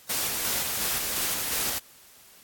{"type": "noise with tremolo", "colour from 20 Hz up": "white", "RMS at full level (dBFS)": -27, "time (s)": [0.09, 1.79], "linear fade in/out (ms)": 10, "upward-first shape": "square", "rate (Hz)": 2.8, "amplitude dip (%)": 25, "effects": ["white hiss -53 dBFS RMS until 2.43 s", "AAC 64 kbps"]}